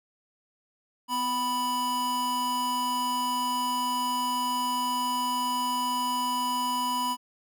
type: tone pair together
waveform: square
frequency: 249.7 / 987.8 Hz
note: B3 / B5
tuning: +19 / 0 cents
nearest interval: 2 octaves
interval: 2381 cents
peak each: -36 / -27 dBFS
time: 1.08-7.17 s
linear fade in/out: 50 ms
effects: none